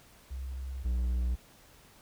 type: tone pair in turn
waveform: sine / triangle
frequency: 65.41 / 61.12 Hz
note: C2 / B1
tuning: 0 / -17 cents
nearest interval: minor second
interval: 117 cents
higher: first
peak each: -35 / -25 dBFS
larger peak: second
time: 0.3-0.84 / 0.84-1.36 s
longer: first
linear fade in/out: 20 ms
effects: pink hiss -58 dBFS RMS until 2.01 s